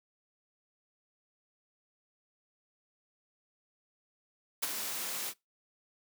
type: noise with ADSR envelope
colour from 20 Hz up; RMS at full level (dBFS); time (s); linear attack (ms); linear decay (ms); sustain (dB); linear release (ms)
white; -30; 4.62-5.34; 13; 27; -7; 61
effects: noise-tail reverb RT60 0.2 s tail -23 dB re dry + high-pass 200 Hz 12 dB/octave